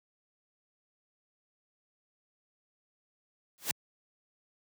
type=noise with exponential growth; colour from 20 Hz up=white; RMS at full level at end=-26 dBFS; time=3.58-3.71 s; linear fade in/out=0 ms; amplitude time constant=27 ms; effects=high-pass 100 Hz 12 dB/octave